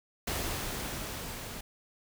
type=noise with level ramp; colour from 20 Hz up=pink; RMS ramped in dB=-33 to -42 dBFS; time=0.27-1.61 s; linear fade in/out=5 ms; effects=none